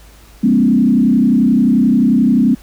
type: tone with frequency modulation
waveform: sine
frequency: 236.6 Hz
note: A#3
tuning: 26 cents sharp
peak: -8 dBFS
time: 0.43-2.55 s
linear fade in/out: 10 ms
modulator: 31.4 Hz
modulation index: 1.4
effects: added 52 Hz sine -41 dBFS peak until 2.62 s + pink hiss -45 dBFS RMS until 2.62 s